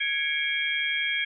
sine tone cluster, 1662 / 2183 / 2334 / 3256 Hz, G#6 / C#7 / D7 / G#7, +1 / -27 / -11 / -35 cents, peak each -30 dBFS, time 0-1.25 s, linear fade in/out 10 ms, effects none

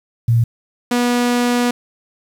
sine / sawtooth tone pair in turn, 116.54 / 243 Hz, A#2 / B3, 0 / -28 cents, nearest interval octave + minor second, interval 1272 cents, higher second, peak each -10 dBFS, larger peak neither, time 0.28-0.44 / 0.91-1.71 s, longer second, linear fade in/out 5 ms, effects low-pass 12000 Hz 12 dB/octave + 7-bit

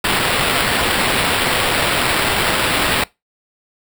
violet noise with sample-and-hold, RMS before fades -17 dBFS, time 0.04-3.04 s, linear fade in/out 5 ms, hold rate 6300 Hz, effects noise-tail reverb RT60 0.2 s tail -22 dB re dry

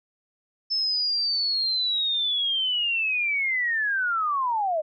sine linear sweep, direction down, 5274 to 596 Hz, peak -22 dBFS, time 0.7-4.82 s, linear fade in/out 20 ms, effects none

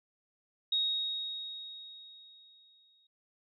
sine tone with exponential decay, 3760 Hz, A#7, 14 cents sharp, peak -26 dBFS, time 0.72-3.07 s, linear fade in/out 5 ms, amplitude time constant 510 ms, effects none

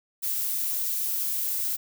violet noise, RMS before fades -28 dBFS, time 0.22-1.77 s, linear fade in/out 20 ms, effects none

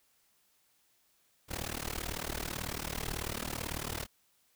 pink noise with amplitude modulation, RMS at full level -34 dBFS, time 1.48-4.07 s, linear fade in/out 50 ms, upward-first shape sine, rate 38.1 Hz, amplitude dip 95%, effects white hiss -71 dBFS RMS until 4.55 s

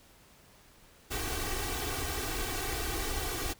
pink noise with comb filter, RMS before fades -34 dBFS, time 1.1-3.54 s, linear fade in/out 20 ms, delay 2.6 ms, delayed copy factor +1, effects pink hiss -59 dBFS RMS until 3.59 s

